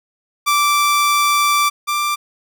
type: tone pair in turn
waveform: sawtooth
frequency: 1169 / 1180.5 Hz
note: D6 / D6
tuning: -8 / +9 cents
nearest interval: unison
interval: 17 cents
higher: second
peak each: -9 / -13 dBFS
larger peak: first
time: 0.46-1.7 / 1.87-2.16 s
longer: first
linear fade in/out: 20 ms
effects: none